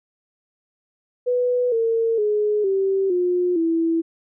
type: tone with pitch steps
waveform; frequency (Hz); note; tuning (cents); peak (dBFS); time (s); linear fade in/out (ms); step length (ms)
sine; 493.9 / 455.5 / 420.1 / 387.5 / 357.4 / 329.6; B4 / A#4 / G#4 / G4 / F4 / E4; 0 / -40 / +20 / -20 / +40 / 0; -17; 1.26-4.02; 20; 460
effects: none